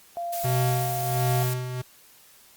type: tone with pitch glide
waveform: sine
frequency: 690 to 703.3 Hz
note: F5 to F5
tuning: -21 to +12 cents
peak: -28 dBFS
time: 0.17-1.43 s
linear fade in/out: 0 ms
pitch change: +33 cents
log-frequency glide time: 0.51-0.69 s
type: noise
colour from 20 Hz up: blue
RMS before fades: -34 dBFS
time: 0.32-1.54 s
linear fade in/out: 10 ms
type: tone with tremolo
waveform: square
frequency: 126.2 Hz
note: B2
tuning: 38 cents sharp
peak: -22 dBFS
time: 0.44-1.82 s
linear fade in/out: 10 ms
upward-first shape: sine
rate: 1.4 Hz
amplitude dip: 65%
effects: white hiss -54 dBFS RMS until 2.56 s + Opus 48 kbps